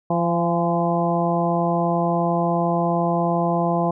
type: harmonic tone with a mistuned harmonic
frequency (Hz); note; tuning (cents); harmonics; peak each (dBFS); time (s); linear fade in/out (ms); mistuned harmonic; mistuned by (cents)
171.3; F3; -33; 1 / 2 / 3 / 4 / 5 / 6; -22 / -26 / -27 / -23 / -27 / -28; 0.1-3.91; 5; 5; -35
effects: none